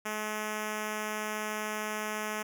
5% pulse tone with notch filter, 213.7 Hz, G#3, 50 cents sharp, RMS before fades -35 dBFS, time 0.05-2.43 s, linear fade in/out 10 ms, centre 4100 Hz, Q 1.9, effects none

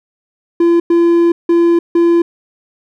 triangle tone bursts at uneven times, 340.5 Hz, F4, 44 cents flat, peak -5 dBFS, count 4, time 0.6-0.8 / 0.9-1.32 / 1.49-1.79 / 1.95-2.22 s, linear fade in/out 5 ms, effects none

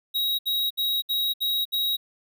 square tone bursts, 3818 Hz, A#7, 41 cents sharp, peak -23 dBFS, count 6, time 0.14-1.97 s, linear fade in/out 20 ms, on 250 ms, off 66 ms, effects none

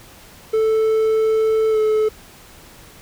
triangle tone with pitch glide, 440 to 432.2 Hz, A4 to A4, 0 to -31 cents, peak -12 dBFS, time 0.53-2.09 s, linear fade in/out 10 ms, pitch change -31 cents, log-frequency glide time 1.7-1.78 s, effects pink hiss -44 dBFS RMS until 3.01 s

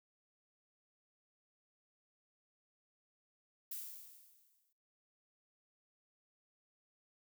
violet noise with exponential decay, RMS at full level -42 dBFS, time 3.71-4.73 s, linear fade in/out 5 ms, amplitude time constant 220 ms, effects noise-tail reverb RT60 0.9 s tail -25 dB re dry

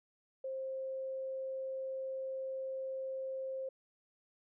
sine tone, 529 Hz, C5, 19 cents sharp, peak -37 dBFS, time 0.44-3.69 s, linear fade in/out 5 ms, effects none

